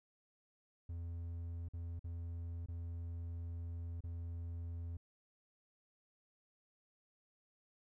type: tone with dropouts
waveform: triangle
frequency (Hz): 84.7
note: E2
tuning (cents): +48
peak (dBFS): -39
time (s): 0.89-4.97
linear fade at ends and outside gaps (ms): 5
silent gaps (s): 1.686-1.735 / 1.994-2.042 / 2.661-2.684 / 4.007-4.038
effects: none